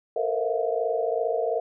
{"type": "tone cluster", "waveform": "sine", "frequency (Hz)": [449.2, 471.9, 525, 648, 703], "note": ["A4", "A#4", "C5", "E5", "F5"], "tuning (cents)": [36, 21, 6, -30, 11], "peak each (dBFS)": [-29, -28, -34, -28, -31], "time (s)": [0.16, 1.6], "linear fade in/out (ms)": 5, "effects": []}